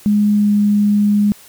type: tone with pitch glide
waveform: sine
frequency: 207.7 to 206.3 Hz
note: G#3 to G#3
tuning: 0 to -11 cents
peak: -10 dBFS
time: 0.06-1.32 s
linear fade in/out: 0 ms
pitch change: -11 cents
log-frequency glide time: 0.34-0.52 s
effects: white hiss -43 dBFS RMS until 1.48 s